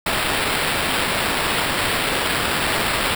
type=noise with sample-and-hold; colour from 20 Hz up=white; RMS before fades=-21 dBFS; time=0.06-3.15 s; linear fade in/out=5 ms; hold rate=6300 Hz; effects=none